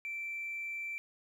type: tone with hard clipping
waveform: sine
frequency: 2339 Hz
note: D7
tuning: 8 cents flat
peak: -37 dBFS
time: 0.05-0.98 s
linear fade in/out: 0 ms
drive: 1 dB
effects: none